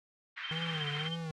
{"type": "band-pass noise", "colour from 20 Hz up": "white", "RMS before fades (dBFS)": -42, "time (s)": [0.36, 1.09], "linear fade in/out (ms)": 20, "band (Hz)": [1300, 2600], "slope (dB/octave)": 24}
{"type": "tone with tremolo", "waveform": "sine", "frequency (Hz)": 3136, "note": "G7", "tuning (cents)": 0, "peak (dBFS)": -34, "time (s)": [0.43, 1.17], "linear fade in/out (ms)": 20, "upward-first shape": "sine", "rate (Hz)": 16, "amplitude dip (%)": 90}
{"type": "tone with vibrato", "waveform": "square", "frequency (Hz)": 155.9, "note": "D#3", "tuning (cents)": 4, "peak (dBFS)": -37, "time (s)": [0.51, 1.31], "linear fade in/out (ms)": 2, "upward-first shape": "sine", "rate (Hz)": 1.9, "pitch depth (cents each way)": 120}
{"effects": ["low-pass 6000 Hz 12 dB/octave", "AAC 48 kbps"]}